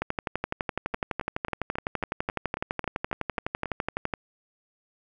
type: two click trains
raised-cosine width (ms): 0.5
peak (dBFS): -17 / -12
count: 11 / 50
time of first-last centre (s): 0.94-3.657 / 0.02-4.138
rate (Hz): 3.68 / 11.9
effects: none